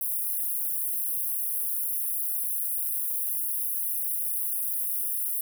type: high-pass noise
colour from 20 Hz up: white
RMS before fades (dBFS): -29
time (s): 0.01-5.41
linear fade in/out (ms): 2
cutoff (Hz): 9700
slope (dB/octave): 96
effects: none